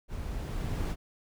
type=noise with level ramp; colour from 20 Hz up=brown; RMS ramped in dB=-38 to -30 dBFS; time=0.08-0.96 s; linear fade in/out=50 ms; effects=none